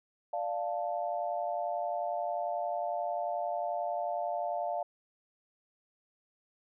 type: chord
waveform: sine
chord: D minor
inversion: none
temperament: equal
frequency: 587.3 / 698.5 / 880 Hz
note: D5 / F5 / A5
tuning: 0 / 0 / 0 cents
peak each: -36 / -33 / -39 dBFS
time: 0.33-4.83 s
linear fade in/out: 5 ms
effects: none